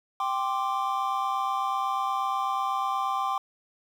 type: chord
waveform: triangle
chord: G suspended fourth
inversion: none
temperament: equal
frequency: 784 / 1046.5 / 1174.7 Hz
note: G5 / C6 / D6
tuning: 0 / 0 / 0 cents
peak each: -28 dBFS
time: 0.2-3.38 s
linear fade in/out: 2 ms
effects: 9-bit